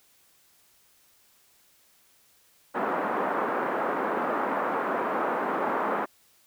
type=band-pass noise; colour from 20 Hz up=white; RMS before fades=-28 dBFS; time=2.74-6.06 s; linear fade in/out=20 ms; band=230 to 1300 Hz; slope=24 dB/octave; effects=white hiss -62 dBFS RMS until 6.46 s